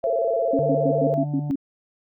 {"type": "tone", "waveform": "sine", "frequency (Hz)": 670, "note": "E5", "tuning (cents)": 28, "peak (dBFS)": -22, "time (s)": [0.03, 1.25], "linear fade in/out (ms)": 20}
{"type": "tone with vibrato", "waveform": "sine", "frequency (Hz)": 497.8, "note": "B4", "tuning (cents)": 14, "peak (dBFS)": -22, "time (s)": [0.04, 1.14], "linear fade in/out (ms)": 0, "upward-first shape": "square", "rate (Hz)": 17, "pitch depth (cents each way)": 140}
{"type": "tone bursts", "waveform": "sine", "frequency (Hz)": 276.1, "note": "C#4", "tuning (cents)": -7, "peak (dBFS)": -20, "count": 7, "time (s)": [0.53, 1.557], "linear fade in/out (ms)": 5, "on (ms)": 61, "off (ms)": 100}
{"type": "harmonic tone", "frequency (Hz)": 146.83, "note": "D3", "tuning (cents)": 0, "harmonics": [1, 2, 4, 5, 6], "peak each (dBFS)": [-25, -40, -44, -44, -51], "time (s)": [0.59, 1.51], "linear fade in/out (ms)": 0}
{"effects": []}